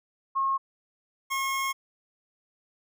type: tone pair in turn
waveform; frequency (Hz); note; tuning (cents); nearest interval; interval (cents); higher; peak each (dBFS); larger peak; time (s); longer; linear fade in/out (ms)
sine / 25% pulse; 1082 / 1082; C#6 / C#6; -42 / -42; unison; 0; neither; -23; neither; 0.35-0.58 / 1.3-1.73; second; 20
effects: none